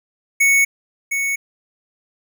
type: tone with echo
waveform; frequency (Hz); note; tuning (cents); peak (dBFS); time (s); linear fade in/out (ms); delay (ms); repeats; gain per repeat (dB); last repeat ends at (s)
square; 2217; C#7; 0; -12; 0.4-0.65; 10; 710; 1; -7; 1.36
effects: none